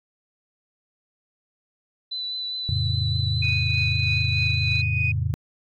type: tone with vibrato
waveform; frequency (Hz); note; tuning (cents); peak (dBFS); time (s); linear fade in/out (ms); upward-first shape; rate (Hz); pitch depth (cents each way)
sine; 3991; B7; +17; -27; 2.11-4.82; 10; triangle; 4.9; 21
type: chord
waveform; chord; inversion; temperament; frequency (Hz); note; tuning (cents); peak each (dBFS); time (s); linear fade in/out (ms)
sine; F augmented; none; equal with one note detuned; 87.31 / 111.02 / 138.59; F2 / A2 / C#3; 0 / +16 / 0; -25 / -25 / -27; 2.69-5.34; 0
type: tone with tremolo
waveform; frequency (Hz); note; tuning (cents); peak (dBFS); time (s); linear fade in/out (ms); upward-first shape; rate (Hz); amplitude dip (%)
sine; 2489; D#7; 0; -21; 3.42-5.12; 5; triangle; 3.2; 50
effects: tanh soft clip ceiling -10 dBFS